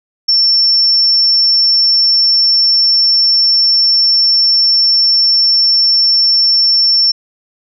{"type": "tone", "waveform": "sine", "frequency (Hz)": 5410, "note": "E8", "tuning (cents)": 44, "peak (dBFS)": -7, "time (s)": [0.28, 7.12], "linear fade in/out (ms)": 10, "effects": []}